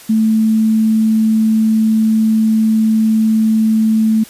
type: tone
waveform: sine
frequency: 220.1 Hz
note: A3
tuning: 1 cent sharp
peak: -9 dBFS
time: 0.09-4.24 s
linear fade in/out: 10 ms
effects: white hiss -38 dBFS RMS until 4.29 s + resampled to 32000 Hz